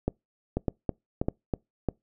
two click trains, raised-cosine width 2 ms, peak -13 / -12 dBFS, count 4 / 4, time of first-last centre 0.57-1.538 / 0.08-1.887 s, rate 3.1 / 1.66 Hz, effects noise-tail reverb RT60 0.2 s tail -26 dB re dry

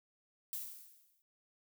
violet noise with exponential decay, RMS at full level -39 dBFS, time 0.53-1.22 s, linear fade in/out 0 ms, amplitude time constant 150 ms, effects none

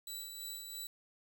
15% pulse tone with tremolo, 3951 Hz, B7, in tune, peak -34 dBFS, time 0.07-0.87 s, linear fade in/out 2 ms, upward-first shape sine, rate 3 Hz, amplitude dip 40%, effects 10-bit

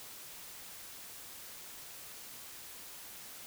silence, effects white hiss -49 dBFS RMS until 3.46 s

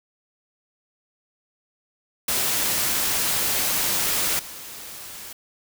white noise with level steps, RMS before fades -23 / -38 dBFS, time 2.28-5.33 s, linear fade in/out 5 ms, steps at 4.39 s, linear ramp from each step 2 ms, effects none

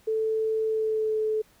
sine tone with pitch glide, 440 to 433.7 Hz, A4 to A4, 0 to -25 cents, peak -23 dBFS, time 0.07-1.42 s, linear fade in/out 10 ms, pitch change -25 cents, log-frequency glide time 0.65-1.18 s, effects pink hiss -60 dBFS RMS until 1.6 s

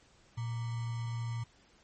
sine tone with sample-and-hold, 116.54 Hz, A#2, in tune, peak -33 dBFS, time 0.37-1.44 s, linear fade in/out 10 ms, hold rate 1050 Hz, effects pink hiss -64 dBFS RMS until 1.83 s + MP3 32 kbps

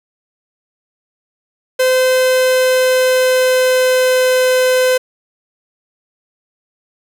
45% pulse tone with pitch glide, 514 to 510.4 Hz, C5 to C5, -31 to -43 cents, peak -10 dBFS, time 1.79-4.98 s, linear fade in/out 10 ms, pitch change -12 cents, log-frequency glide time 1.97-4.49 s, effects none

